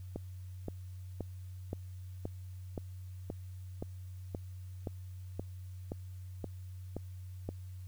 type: click train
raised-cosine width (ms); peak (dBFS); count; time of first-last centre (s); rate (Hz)
2; -24; 15; 0.16-7.49; 1.91
effects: added 92 Hz sine -43 dBFS peak until 7.87 s + white hiss -67 dBFS RMS until 7.87 s